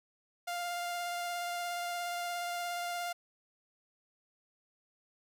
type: tone with vibrato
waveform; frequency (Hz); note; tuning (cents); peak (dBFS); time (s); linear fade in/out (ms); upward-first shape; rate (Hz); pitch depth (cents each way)
sawtooth; 700; F5; +4; -31; 0.47-3.13; 10; sine; 17; 12
effects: none